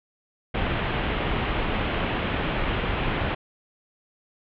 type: low-pass noise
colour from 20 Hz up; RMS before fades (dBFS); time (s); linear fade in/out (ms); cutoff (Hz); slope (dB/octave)
pink; -26; 0.54-3.35; 10; 3300; 48
effects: none